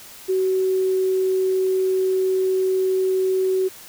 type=tone; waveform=sine; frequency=376.4 Hz; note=F#4; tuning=30 cents sharp; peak=-17 dBFS; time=0.28-3.69 s; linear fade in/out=20 ms; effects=white hiss -42 dBFS RMS until 3.88 s